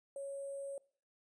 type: tone with sample-and-hold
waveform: sine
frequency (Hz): 554.4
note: C#5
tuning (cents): 0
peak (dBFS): -40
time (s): 0.16-0.78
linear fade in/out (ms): 2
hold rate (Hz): 8820
effects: noise-tail reverb RT60 0.5 s tail -22 dB re dry + resampled to 22050 Hz